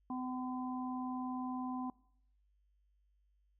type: harmonic tone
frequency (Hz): 254.2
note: C4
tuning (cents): -50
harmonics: 1 / 3 / 4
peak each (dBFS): -38 / -45 / -45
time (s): 0.1-1.9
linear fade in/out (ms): 2
effects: noise-tail reverb RT60 0.7 s tail -23 dB re dry + added 50 Hz sine -70 dBFS peak until 3.59 s